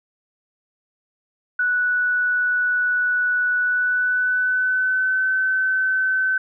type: tone with pitch glide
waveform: sine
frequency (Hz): 1477 to 1526.4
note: F#6 to G6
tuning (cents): -3 to -47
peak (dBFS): -17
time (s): 1.59-6.38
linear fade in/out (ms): 5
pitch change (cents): +56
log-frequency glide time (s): 3.58-5.31
effects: none